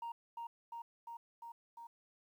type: tone with echo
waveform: sine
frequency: 932.3 Hz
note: A#5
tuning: in tune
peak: -38 dBFS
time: 0.02-0.12 s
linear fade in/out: 5 ms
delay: 350 ms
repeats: 5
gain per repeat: -2 dB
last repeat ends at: 1.87 s
effects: tanh soft clip ceiling -39 dBFS + 12-bit